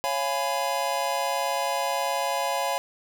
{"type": "chord", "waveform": "square", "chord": "C# dominant seventh", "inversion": "none", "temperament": "just", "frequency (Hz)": [554.4, 693, 831.5, 997.9], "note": ["C#5", "E#5", "G#5", "B5"], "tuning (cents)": [0, -14, 2, 18], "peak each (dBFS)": -31, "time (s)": [0.04, 2.78], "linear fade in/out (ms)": 0, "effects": []}